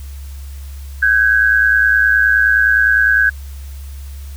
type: tone pair together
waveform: sine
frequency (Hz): 1530 / 1639.7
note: G6 / G#6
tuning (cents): -42 / -23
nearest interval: minor second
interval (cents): 119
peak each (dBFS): -12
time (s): 1.02-3.3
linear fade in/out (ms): 10
effects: added 69 Hz sine -27 dBFS peak until 4.36 s + white hiss -44 dBFS RMS until 4.36 s